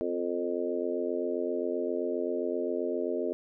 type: harmonic tone with a mistuned harmonic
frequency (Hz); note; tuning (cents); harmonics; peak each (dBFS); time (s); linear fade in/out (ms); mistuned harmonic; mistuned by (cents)
87.6; F2; +6; 3 / 4 / 5 / 6 / 7; -36 / -33 / -33 / -38 / -36; 0.01-3.33; 0; 3; -24
effects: none